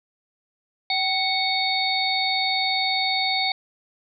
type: harmonic tone with a mistuned harmonic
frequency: 740 Hz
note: F#5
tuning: in tune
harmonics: 1 / 3 / 5 / 6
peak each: -26 / -26 / -26 / -26 dBFS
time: 0.9-3.52 s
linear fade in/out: 2 ms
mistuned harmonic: 1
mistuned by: +58 cents
effects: none